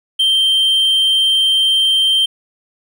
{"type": "tone", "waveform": "triangle", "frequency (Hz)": 3141, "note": "G7", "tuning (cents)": 3, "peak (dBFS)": -9, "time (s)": [0.19, 2.26], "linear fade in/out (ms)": 10, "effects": []}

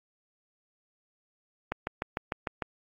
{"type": "click train", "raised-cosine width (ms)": 0.5, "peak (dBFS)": -15, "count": 7, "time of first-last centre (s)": [1.72, 2.622], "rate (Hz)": 6.65, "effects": ["AAC 32 kbps"]}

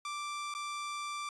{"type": "tone with dropouts", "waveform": "sawtooth", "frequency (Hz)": 1174.7, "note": "D6", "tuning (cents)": 0, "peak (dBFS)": -33, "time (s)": [0.05, 1.29], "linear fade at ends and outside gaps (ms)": 2, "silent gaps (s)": [0.54, 0.549], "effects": ["resampled to 22050 Hz"]}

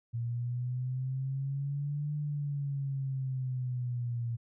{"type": "exponential two-way sweep", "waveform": "sine", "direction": "up then down", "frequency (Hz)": [116.54, 149, 116.54], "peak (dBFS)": -31, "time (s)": [0.13, 4.37], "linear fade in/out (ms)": 20, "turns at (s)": 2.15, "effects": []}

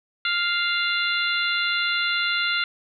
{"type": "harmonic tone with a mistuned harmonic", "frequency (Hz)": 698.5, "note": "F5", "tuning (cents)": 0, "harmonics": [2, 3, 4, 5, 6], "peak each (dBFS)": [-25, -27, -28, -29, -30], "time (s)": [0.25, 2.64], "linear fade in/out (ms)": 2, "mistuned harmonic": 6, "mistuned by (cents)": -53, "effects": []}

